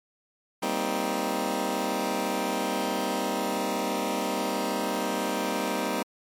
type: chord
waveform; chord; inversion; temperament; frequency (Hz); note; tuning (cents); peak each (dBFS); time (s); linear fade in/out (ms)
15% pulse; C minor seventh; second; just; 196.22 / 235.5 / 261.6 / 314; G3 / Bb3 / C4 / Eb4; +2 / +18 / 0 / +16; -26; 0.62-6.03; 10
effects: MP3 64 kbps